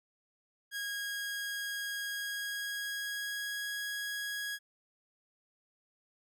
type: tone with pitch glide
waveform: sawtooth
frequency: 1640 to 1658.1 Hz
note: G#6 to G#6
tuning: -22 to -3 cents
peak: -32 dBFS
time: 0.71-4.59 s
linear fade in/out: 50 ms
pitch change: +19 cents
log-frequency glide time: 2.05-3.69 s
effects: none